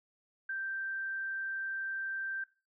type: tone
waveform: sine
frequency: 1568 Hz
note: G6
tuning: in tune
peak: -34 dBFS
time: 0.49-2.44 s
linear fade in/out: 5 ms
effects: noise-tail reverb RT60 0.3 s tail -17 dB re dry